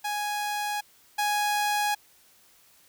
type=tone pair in turn; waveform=sawtooth; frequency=830.6 / 830.6 Hz; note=G#5 / G#5; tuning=0 / 0 cents; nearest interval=unison; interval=0 cents; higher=neither; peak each=-24 / -20 dBFS; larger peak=second; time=0.04-0.81 / 1.18-1.95 s; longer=neither; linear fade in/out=10 ms; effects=white hiss -59 dBFS RMS until 2.88 s